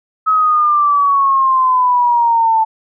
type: exponential sweep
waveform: sine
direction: down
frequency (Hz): 1285 to 880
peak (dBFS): -9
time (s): 0.26-2.65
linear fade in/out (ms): 20
effects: none